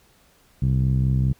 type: tone with low-pass filter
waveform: 10% pulse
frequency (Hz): 65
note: C2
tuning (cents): -11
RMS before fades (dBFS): -20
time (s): 0.62-1.33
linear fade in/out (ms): 5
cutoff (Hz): 140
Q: 2.3
effects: pink hiss -58 dBFS RMS until 1.39 s